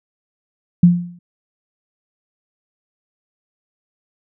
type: tone with exponential decay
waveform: sine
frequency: 174.8 Hz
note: F3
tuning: 2 cents sharp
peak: -3 dBFS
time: 0.83-1.19 s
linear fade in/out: 5 ms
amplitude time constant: 78 ms
effects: none